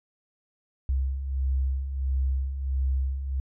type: beating tone pair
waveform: sine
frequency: 65.41 / 66.91 Hz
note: C2 / C2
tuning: 0 / +39 cents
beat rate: 1.5 Hz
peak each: -31 / -24 dBFS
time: 0.89-3.4 s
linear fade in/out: 0 ms
effects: tanh soft clip ceiling -17 dBFS